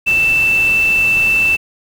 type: tone in noise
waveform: sine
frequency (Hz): 2658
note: E7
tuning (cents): +14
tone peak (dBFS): -10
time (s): 0.06-1.57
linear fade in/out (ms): 20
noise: pink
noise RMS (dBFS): -28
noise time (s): 0.06-1.57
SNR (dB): +15
effects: none